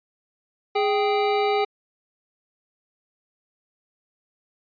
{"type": "tone pair together", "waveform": "square", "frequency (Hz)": [414.9, 784], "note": ["G#4", "G5"], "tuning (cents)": [-2, 0], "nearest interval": "major seventh", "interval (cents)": 1102, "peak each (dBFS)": [-22, -24], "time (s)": [0.75, 1.65], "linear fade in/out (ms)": 10, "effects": ["resampled to 11025 Hz"]}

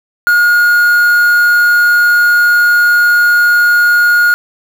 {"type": "tone with quantisation", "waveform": "triangle", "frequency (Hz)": 1433, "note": "F6", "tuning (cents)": 44, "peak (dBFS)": -4, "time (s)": [0.27, 4.34], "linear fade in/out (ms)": 0, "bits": 4, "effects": []}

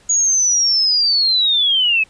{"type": "linear sweep", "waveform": "sine", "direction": "down", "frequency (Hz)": [6780, 2538], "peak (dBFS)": -12, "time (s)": [0.09, 2.04], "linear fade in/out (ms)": 10, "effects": ["pink hiss -51 dBFS RMS until 2.09 s", "resampled to 22050 Hz"]}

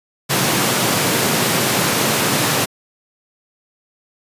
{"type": "high-pass noise", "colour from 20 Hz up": "pink", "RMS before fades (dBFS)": -17, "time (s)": [0.29, 2.66], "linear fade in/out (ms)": 20, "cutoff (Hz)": 110, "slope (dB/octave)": 48, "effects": ["resampled to 32000 Hz"]}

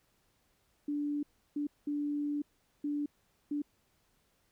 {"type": "tone bursts at uneven times", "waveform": "sine", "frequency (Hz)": 291.9, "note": "D4", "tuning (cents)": -10, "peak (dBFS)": -31, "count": 5, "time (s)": [[0.88, 1.23], [1.56, 1.67], [1.87, 2.42], [2.84, 3.06], [3.51, 3.62]], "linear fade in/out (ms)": 5, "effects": ["pink hiss -73 dBFS RMS until 4.51 s"]}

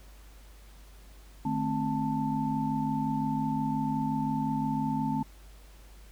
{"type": "tone cluster", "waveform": "sine", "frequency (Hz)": [150.5, 218.3, 264, 884], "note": ["D3", "A3", "C4", "A5"], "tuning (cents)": [43, -13, 16, 8], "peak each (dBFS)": [-34, -32, -31, -33], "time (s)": [1.45, 5.23], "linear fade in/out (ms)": 5, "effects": ["added 50 Hz sine -49 dBFS peak until 6.11 s", "pink hiss -58 dBFS RMS until 6.11 s"]}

